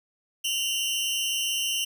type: tone pair together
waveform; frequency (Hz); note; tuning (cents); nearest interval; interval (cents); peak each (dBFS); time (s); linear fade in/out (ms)
sawtooth; 2794 / 3047; F7 / G7; 0 / -50; major second; 150; -25 / -25; 0.44-1.85; 10
effects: none